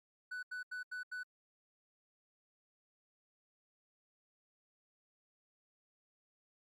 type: tone bursts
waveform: triangle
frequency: 1490 Hz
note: F#6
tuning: 12 cents sharp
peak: -38 dBFS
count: 5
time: 0.31-1.234 s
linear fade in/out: 10 ms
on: 120 ms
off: 81 ms
effects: MP3 64 kbps